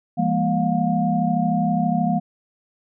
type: tone cluster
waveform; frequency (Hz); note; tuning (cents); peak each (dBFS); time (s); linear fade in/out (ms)
sine; 169.2 / 203.4 / 235.9 / 711; E3 / G#3 / A#3 / F5; +45 / -36 / +21 / +31; -23; 0.17-2.2; 20
effects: none